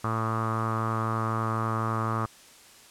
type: tone with low-pass filter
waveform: sawtooth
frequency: 112 Hz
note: A2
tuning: 31 cents sharp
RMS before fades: -28 dBFS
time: 0.04-2.26 s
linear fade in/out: 5 ms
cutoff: 1200 Hz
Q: 8.1
effects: white hiss -52 dBFS RMS until 2.9 s + low-pass 10000 Hz 12 dB/octave